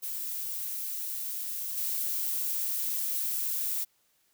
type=noise with level steps; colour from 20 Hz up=violet; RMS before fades=-35 / -31 dBFS; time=0.02-3.85 s; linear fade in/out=20 ms; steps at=1.77 s; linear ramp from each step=10 ms; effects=white hiss -70 dBFS RMS until 4.33 s